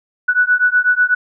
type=beating tone pair; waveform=sine; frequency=1475 / 1483.1 Hz; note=F#6 / F#6; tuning=-6 / +4 cents; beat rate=8.1 Hz; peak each=-14 dBFS; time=0.28-1.15 s; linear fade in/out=10 ms; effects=none